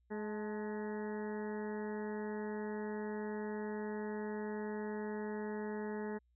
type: harmonic tone with a mistuned harmonic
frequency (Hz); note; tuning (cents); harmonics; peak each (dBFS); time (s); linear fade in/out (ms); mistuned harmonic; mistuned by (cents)
211.2; G#3; +29; 1 / 2 / 3 / 4 / 5 / 6 / 7 / 8 / 9; -41 / -41 / -53 / -49 / -58 / -61 / -57 / -54 / -55; 0.1-6.19; 20; 4; +52
effects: added 60 Hz sine -70 dBFS peak until 6.35 s